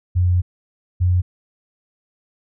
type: tone pair in turn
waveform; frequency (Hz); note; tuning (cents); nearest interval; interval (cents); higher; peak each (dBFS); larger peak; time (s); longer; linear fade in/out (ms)
sine; 89.5 / 90.02; F2 / F#2; +43 / -47; unison; 10; second; -13; neither; 0.15-0.42 / 1-1.22; first; 20
effects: none